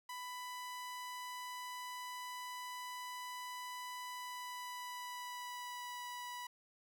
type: tone with pitch glide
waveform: sawtooth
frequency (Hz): 994 to 981.4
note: B5 to B5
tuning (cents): +11 to -11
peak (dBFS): -40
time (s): 0.09-6.47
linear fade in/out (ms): 5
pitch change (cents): -22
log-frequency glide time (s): 4.06-6
effects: none